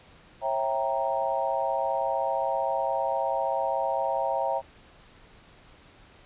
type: chord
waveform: sine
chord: C# diminished seventh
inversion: none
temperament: equal with one note detuned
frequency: 543.9 / 659.3 / 784 / 932.3 Hz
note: C#5 / E5 / G5 / Bb5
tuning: -33 / 0 / 0 / 0 cents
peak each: -30 dBFS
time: 0.41-4.62 s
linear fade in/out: 50 ms
effects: pink hiss -54 dBFS RMS until 6.25 s + resampled to 8000 Hz